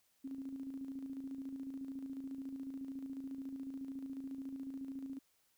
sine tone with tremolo, 269.5 Hz, C#4, 49 cents flat, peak -40 dBFS, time 0.24-5.19 s, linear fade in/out 10 ms, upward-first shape square, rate 14 Hz, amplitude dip 45%, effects white hiss -75 dBFS RMS until 5.57 s

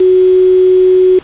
sine tone with quantisation, 370 Hz, F#4, in tune, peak -4 dBFS, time 0-1.19 s, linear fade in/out 5 ms, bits 4, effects pink hiss -36 dBFS RMS until 1.23 s + resampled to 8000 Hz

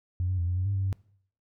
sine tone with pitch steps, 90.1 / 92.8 / 86.3 / 89.8 / 92.3 / 99.7 / 96.6 / 96 Hz, F#2 / F#2 / F2 / F2 / F#2 / G2 / G2 / G2, -45 / +6 / -20 / +49 / -4 / +30 / -25 / -36 cents, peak -24 dBFS, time 0.2-0.928 s, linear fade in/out 0 ms, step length 91 ms, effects noise-tail reverb RT60 0.6 s tail -22 dB re dry + tanh soft clip ceiling -20 dBFS

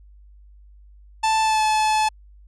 45% pulse tone with pitch glide, 880 to 863.4 Hz, A5 to A5, 0 to -33 cents, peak -17 dBFS, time 1.23-2.09 s, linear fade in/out 10 ms, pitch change -33 cents, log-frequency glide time 1.42-1.63 s, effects added 50 Hz sine -45 dBFS peak until 2.47 s + resampled to 22050 Hz

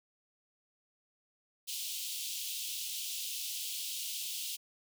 pink high-pass noise, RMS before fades -39 dBFS, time 1.67-4.57 s, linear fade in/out 20 ms, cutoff 2800 Hz, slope 48 dB/octave, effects none

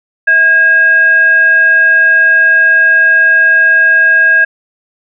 sine tone with frequency modulation, 1630 Hz, G#6, 33 cents flat, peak -4 dBFS, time 0.27-4.45 s, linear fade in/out 10 ms, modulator 984 Hz, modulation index 0.23, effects none

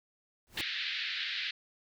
pink noise with exponential growth, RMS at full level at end -34 dBFS, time 0.47-0.61 s, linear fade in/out 0 ms, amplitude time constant 30 ms
white band-pass noise, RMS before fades -36 dBFS, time 0.57-1.51 s, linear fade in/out 5 ms, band 1600 to 4200 Hz, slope 48 dB/octave
effects none

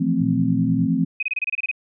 sine chord, F major seventh, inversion third, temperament equal, 164.81 / 174.61 / 220 / 261.6 Hz, E3 / F3 / A3 / C4, 0 / 0 / 0 / 0 cents, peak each -24 / -23 / -24 / -21 dBFS, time 0-1.05 s, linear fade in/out 10 ms
sine tone, 118.4 Hz, A#2, 27 cents sharp, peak -25 dBFS, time 0.2-0.87 s, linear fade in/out 10 ms
sine tone bursts, 2515 Hz, D#7, 18 cents sharp, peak -20 dBFS, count 10, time 1.2-1.714 s, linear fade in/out 5 ms, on 28 ms, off 26 ms
effects none

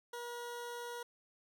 20% pulse tone, 479.1 Hz, A#4, 47 cents sharp, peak -37 dBFS, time 0.13-1.03 s, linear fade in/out 5 ms, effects none

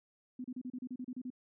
sine tone bursts, 251.8 Hz, B3, 34 cents sharp, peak -38 dBFS, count 11, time 0.39-1.303 s, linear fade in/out 5 ms, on 53 ms, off 33 ms, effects none

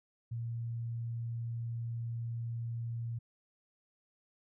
sine tone, 116.54 Hz, A#2, in tune, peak -35 dBFS, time 0.31-3.19 s, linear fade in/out 10 ms, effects none

